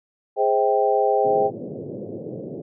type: chord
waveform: sine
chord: Ab major seventh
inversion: none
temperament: equal with one note detuned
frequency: 415.3 / 523.3 / 638.3 / 784 Hz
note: Ab4 / C5 / Eb5 / G5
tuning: 0 / 0 / +44 / 0 cents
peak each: -21 / -22 / -24 / -21 dBFS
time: 0.36-1.51 s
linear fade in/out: 50 ms
type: band-pass noise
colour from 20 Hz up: white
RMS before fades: -33 dBFS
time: 1.24-2.62 s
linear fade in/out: 10 ms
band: 110 to 540 Hz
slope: 48 dB/octave
effects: none